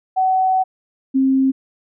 sine tone pair in turn, 753 / 266.2 Hz, F#5 / C4, +30 / +30 cents, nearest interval octave + tritone, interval 1800 cents, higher first, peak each -13 / -12 dBFS, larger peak second, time 0.16-0.64 / 1.14-1.52 s, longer first, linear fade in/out 20 ms, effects none

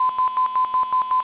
sine tone with tremolo, 1020 Hz, C6, 44 cents flat, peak -15 dBFS, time 0-1.23 s, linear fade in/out 5 ms, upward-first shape square, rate 5.4 Hz, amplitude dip 70%, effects resampled to 8000 Hz + 7-bit

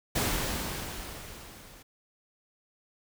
pink noise with level ramp, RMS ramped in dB -27 to -52 dBFS, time 0.15-1.83 s, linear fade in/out 10 ms, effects none

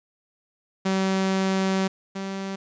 sawtooth tone pair in turn, 191.1 / 193.88 Hz, G3 / G3, -44 / -19 cents, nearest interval unison, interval 25 cents, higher second, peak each -17 / -25 dBFS, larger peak first, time 0.85-1.88 / 2.15-2.56 s, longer first, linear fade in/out 10 ms, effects resampled to 16000 Hz + 9-bit

